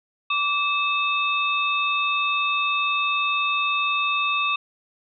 sine tone cluster, 1161 / 2613 / 3663 Hz, D6 / E7 / A#7, -20 / -16 / -31 cents, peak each -24 / -23 / -28 dBFS, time 0.3-4.56 s, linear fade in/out 5 ms, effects none

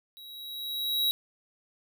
square tone with level ramp, 3861 Hz, B7, 40 cents flat, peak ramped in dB -46 to -23 dBFS, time 0.17-1.11 s, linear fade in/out 0 ms, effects none

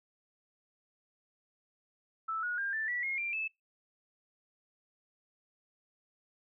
sine tone with pitch steps, 1316 / 1451.8 / 1601.6 / 1766.8 / 1949.1 / 2150 / 2372 / 2617 Hz, E6 / F#6 / G6 / A6 / B6 / C7 / D7 / E7, -3 / -33 / +37 / +7 / -23 / +47 / +17 / -13 cents, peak -32 dBFS, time 2.28-3.48 s, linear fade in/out 10 ms, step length 150 ms, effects noise-tail reverb RT60 0.2 s tail -21 dB re dry

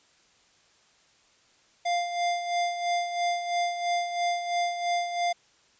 square tone with tremolo, 698.5 Hz, F5, in tune, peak -24 dBFS, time 1.85-5.33 s, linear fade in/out 10 ms, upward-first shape sine, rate 3 Hz, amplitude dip 60%, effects white hiss -62 dBFS RMS until 5.79 s + resampled to 16000 Hz

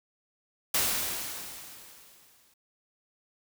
white noise with exponential decay, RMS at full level -25 dBFS, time 0.74-2.54 s, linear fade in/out 5 ms, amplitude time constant 390 ms, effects none

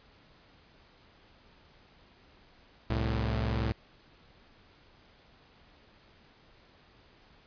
sawtooth tone pair together, 66 / 110.35 Hz, C2 / A2, +16 / +5 cents, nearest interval major sixth, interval 889 cents, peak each -27 dBFS, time 2.9-3.72 s, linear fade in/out 0 ms, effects pink hiss -60 dBFS RMS until 7.46 s + resampled to 11025 Hz

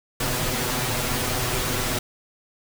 pink noise with comb filter, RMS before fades -25 dBFS, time 0.2-1.99 s, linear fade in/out 5 ms, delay 8 ms, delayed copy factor +0.95, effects none

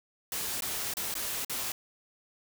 white noise with dropouts, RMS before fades -34 dBFS, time 0.32-1.72 s, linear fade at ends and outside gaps 2 ms, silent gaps 0.607-0.621 / 0.938-0.969 / 1.141-1.152 / 1.448-1.496 s, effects none

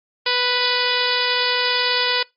harmonic tone, 493.9 Hz, B4, in tune, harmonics 1 / 2 / 3 / 4 / 5 / 6 / 7 / 8 / 9 / 10, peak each -26 / -26 / -26 / -26 / -26 / -26 / -26 / -26 / -26 / -26 dBFS, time 0.26-2.23 s, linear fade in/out 5 ms, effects noise-tail reverb RT60 0.2 s tail -23 dB re dry + MP3 32 kbps

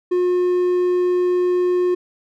triangle tone, 359.2 Hz, F4, 49 cents sharp, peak -13 dBFS, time 0.11-1.95 s, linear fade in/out 10 ms, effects none

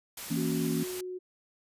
white noise, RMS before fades -40 dBFS, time 0.17-1.01 s, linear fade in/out 5 ms
sine chord, A# diminished, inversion second, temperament equal, 164.81 / 233.1 / 277.2 Hz, E3 / A#3 / C#4, 0 / 0 / 0 cents, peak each -32 dBFS, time 0.3-0.84 s, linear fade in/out 10 ms
sine tone with pitch glide, 370 to 366 Hz, F#4 to F#4, 0 to -19 cents, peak -35 dBFS, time 0.36-1.19 s, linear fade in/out 20 ms, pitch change -19 cents, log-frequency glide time 0.66-0.82 s
effects resampled to 32000 Hz

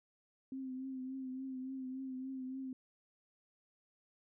sine tone with vibrato, 261.6 Hz, C4, in tune, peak -40 dBFS, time 0.52-2.73 s, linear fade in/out 2 ms, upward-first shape triangle, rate 3.5 Hz, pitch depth 42 cents each way, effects none

